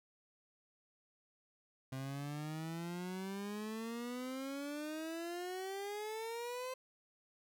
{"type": "exponential sweep", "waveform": "30% pulse", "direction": "up", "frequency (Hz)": [130.81, 520], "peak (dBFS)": -38, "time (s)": [1.92, 6.74], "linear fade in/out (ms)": 5, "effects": []}